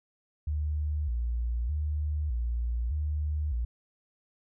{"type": "tone with vibrato", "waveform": "sine", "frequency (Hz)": 66.6, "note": "C2", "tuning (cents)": 31, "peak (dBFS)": -27, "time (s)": [0.47, 3.65], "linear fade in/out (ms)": 5, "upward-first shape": "square", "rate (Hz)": 0.82, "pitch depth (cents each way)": 210, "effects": []}